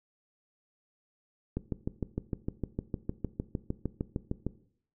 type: click train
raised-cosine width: 3 ms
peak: -18 dBFS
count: 20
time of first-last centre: 1.57-4.466 s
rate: 6.56 Hz
effects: noise-tail reverb RT60 0.6 s tail -17 dB re dry